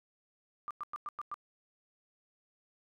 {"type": "tone bursts", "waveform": "sine", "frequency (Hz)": 1190, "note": "D6", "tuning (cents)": 22, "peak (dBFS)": -36, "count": 6, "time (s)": [0.68, 1.342], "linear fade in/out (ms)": 0, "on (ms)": 27, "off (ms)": 100, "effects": []}